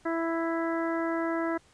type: harmonic tone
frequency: 330.7 Hz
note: E4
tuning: 6 cents sharp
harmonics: 1 / 2 / 3 / 4 / 5 / 6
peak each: -29 / -33 / -37 / -37 / -39 / -42 dBFS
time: 0.05-1.58 s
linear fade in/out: 10 ms
effects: pink hiss -61 dBFS RMS until 1.73 s + resampled to 22050 Hz